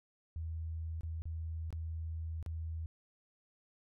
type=tone with dropouts; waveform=sine; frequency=81 Hz; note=E2; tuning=30 cents flat; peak=-37 dBFS; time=0.36-2.86 s; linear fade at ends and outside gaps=0 ms; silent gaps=1.009-1.033 / 1.22-1.255 / 1.705-1.727 / 2.427-2.462 s; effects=none